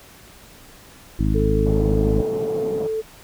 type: harmonic tone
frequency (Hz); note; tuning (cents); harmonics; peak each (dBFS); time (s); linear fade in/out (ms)
52.3; G#1; +13; 1 / 2 / 3 / 4 / 5 / 6; -20 / -23 / -25 / -26 / -27 / -28; 1.19-2.22; 5
type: tone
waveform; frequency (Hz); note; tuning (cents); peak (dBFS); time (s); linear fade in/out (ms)
sine; 440; A4; 0; -21; 1.34-3.02; 20
type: band-pass noise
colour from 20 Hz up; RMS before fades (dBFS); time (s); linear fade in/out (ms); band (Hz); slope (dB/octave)
pink; -31; 1.66-2.87; 2; 130 to 740; 24
effects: pink hiss -46 dBFS RMS until 3.23 s